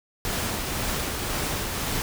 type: noise with tremolo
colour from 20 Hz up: pink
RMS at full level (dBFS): -27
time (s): 0.25-2.02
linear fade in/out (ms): 0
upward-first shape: triangle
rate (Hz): 1.9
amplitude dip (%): 30
effects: none